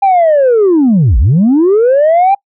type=linear two-way sweep; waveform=sine; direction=down then up; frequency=806 to 47 to 806 Hz; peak=-3 dBFS; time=0.02-2.35 s; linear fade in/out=10 ms; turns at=1.18 s; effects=noise-tail reverb RT60 0.1 s tail -25 dB re dry + tanh soft clip ceiling -3 dBFS